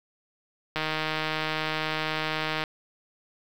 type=click train; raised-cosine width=0.3 ms; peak=-12 dBFS; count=294; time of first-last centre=0.76-2.638 s; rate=156 Hz; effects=7-bit